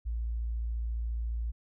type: tone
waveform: sine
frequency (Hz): 57.2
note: A#1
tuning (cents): -32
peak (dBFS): -30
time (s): 0.05-1.52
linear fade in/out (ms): 20
effects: none